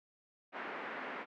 white band-pass noise, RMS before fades -43 dBFS, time 0.52-1.26 s, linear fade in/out 50 ms, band 220 to 2000 Hz, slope 24 dB/octave, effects none

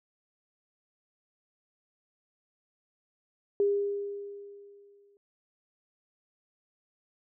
sine tone with exponential decay, 403.9 Hz, G#4, 48 cents flat, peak -21 dBFS, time 3.6-5.17 s, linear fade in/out 1 ms, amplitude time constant 340 ms, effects none

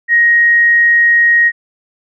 sine tone, 1879 Hz, A#6, 13 cents sharp, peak -6 dBFS, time 0.08-1.52 s, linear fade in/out 50 ms, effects none

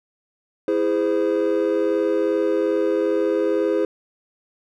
triangle chord, E augmented, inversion none, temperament just, 329.6 / 412 / 515 Hz, E4 / G#4 / B#4, 0 / -14 / -28 cents, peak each -20 / -19 / -20 dBFS, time 0.68-3.85 s, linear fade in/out 2 ms, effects tanh soft clip ceiling -9 dBFS

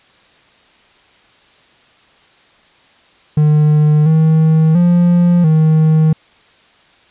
triangle tone with pitch steps, 151.2 / 158.7 / 174.8 / 157.3 Hz, D#3 / D#3 / F3 / D#3, -49 / +35 / +2 / +19 cents, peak -5 dBFS, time 3.37-6.13 s, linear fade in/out 5 ms, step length 690 ms, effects white hiss -49 dBFS RMS until 7.1 s + resampled to 8000 Hz

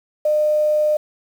sine tone with quantisation, 605 Hz, D#5, 49 cents flat, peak -14 dBFS, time 0.25-0.97 s, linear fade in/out 5 ms, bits 7, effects none

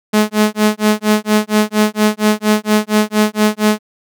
sawtooth tone with tremolo, 212.8 Hz, G#3, 42 cents sharp, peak -4 dBFS, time 0.13-3.79 s, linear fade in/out 10 ms, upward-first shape sine, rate 4.3 Hz, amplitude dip 100%, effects none

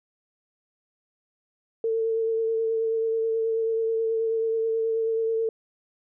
sine tone with vibrato, 449.7 Hz, A4, 38 cents sharp, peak -22 dBFS, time 1.84-5.49 s, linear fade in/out 2 ms, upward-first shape sine, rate 9.3 Hz, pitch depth 18 cents each way, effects none

